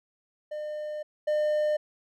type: tone pair in turn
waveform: triangle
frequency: 604 / 604 Hz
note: D5 / D5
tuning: +48 / +48 cents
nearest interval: unison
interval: 0 cents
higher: neither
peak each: -30 / -21 dBFS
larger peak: second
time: 0.51-1.03 / 1.27-1.77 s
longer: first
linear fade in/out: 10 ms
effects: none